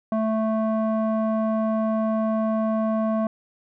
square tone with low-pass filter, 220 Hz, A3, in tune, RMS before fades -23 dBFS, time 0.12-3.27 s, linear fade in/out 2 ms, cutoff 870 Hz, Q 8.8, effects none

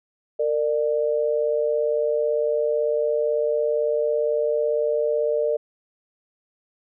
sine tone pair together, 458.1 / 596 Hz, A#4 / D5, -30 / +25 cents, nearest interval perfect fourth, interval 455 cents, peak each -22 dBFS, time 0.39-5.57 s, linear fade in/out 10 ms, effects none

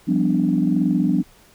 sine chord, G dominant seventh, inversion third, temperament equal with one note detuned, 174.61 / 196 / 250.7 / 293.7 Hz, F3 / G3 / B3 / D4, 0 / 0 / +26 / 0 cents, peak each -21 dBFS, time 0.07-1.23 s, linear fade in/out 20 ms, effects tanh soft clip ceiling -6 dBFS + pink hiss -52 dBFS RMS until 1.54 s

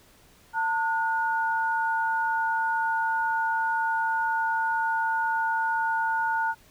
sine tone pair together, 899 / 1449.5 Hz, A5 / F#6, +37 / -36 cents, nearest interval minor sixth, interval 827 cents, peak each -25 / -27 dBFS, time 0.53-6.55 s, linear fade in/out 50 ms, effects pink hiss -57 dBFS RMS until 6.7 s

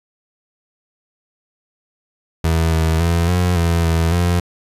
30% pulse tone with pitch steps, 81.7 / 80.5 / 84.6 / 89.4 / 84.3 / 82.5 / 87.5 Hz, E2 / E2 / E2 / F2 / E2 / E2 / F2, -15 / -41 / +45 / +41 / +39 / +2 / +4 cents, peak -11 dBFS, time 2.44-4.4 s, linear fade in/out 5 ms, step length 280 ms, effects resampled to 32000 Hz

